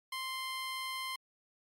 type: tone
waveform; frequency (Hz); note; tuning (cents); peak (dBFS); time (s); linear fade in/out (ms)
15% pulse; 1046.5; C6; 0; -30; 0.12-1.16; 5
effects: MP3 64 kbps